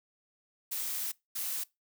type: noise bursts at uneven times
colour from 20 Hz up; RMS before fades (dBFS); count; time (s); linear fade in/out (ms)
blue; -35; 2; 0.71-1.12 / 1.35-1.64; 10
effects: noise-tail reverb RT60 0.2 s tail -22 dB re dry